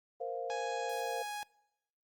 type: chord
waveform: sine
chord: Bb suspended second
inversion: none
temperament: equal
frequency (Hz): 466.2 / 523.3 / 698.5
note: Bb4 / C5 / F5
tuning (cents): 0 / 0 / 0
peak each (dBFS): -40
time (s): 0.2-1.23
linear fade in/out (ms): 10
type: tone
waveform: sawtooth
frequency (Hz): 830.6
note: G#5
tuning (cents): 0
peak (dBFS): -34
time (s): 0.5-1.43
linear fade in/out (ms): 0
effects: noise-tail reverb RT60 0.9 s tail -24 dB re dry + Opus 24 kbps